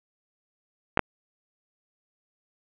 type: clicks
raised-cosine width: 0.5 ms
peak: -4 dBFS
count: 2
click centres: 0.974 / 0.993 s
effects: resampled to 8000 Hz + 7-bit